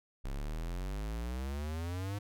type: exponential sweep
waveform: square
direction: up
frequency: 32.59 to 103.83 Hz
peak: -36 dBFS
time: 0.24-2.19 s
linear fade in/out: 10 ms
effects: none